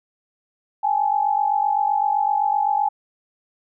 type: tone pair together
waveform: sine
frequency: 809 / 856.8 Hz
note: G#5 / A5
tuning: -46 / -46 cents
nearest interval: minor second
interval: 100 cents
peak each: -20 dBFS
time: 0.83-2.89 s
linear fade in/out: 10 ms
effects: none